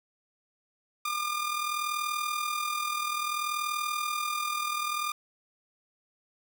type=tone with amplitude modulation; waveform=sawtooth; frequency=1205 Hz; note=D6; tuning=44 cents sharp; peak=-23 dBFS; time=1.05-5.12 s; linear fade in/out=5 ms; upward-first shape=sine; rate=40.6 Hz; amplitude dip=55%; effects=none